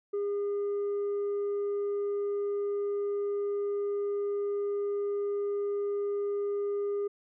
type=tone with tanh clipping; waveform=sine; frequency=406.2 Hz; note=G#4; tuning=38 cents flat; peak=-29 dBFS; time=0.13-7.08 s; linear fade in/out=10 ms; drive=2 dB; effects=none